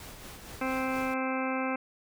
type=noise with tremolo; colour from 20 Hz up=pink; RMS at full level=-44 dBFS; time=0-1.14 s; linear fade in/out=2 ms; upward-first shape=sine; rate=4.3 Hz; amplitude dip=40%
type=harmonic tone; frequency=261.5 Hz; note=C4; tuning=1 cent flat; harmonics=1 / 2 / 3 / 4 / 5 / 6 / 8 / 9 / 10; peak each=-32 / -35 / -37 / -38 / -39 / -40 / -41 / -42 / -42 dBFS; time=0.61-1.76 s; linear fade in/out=5 ms
effects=none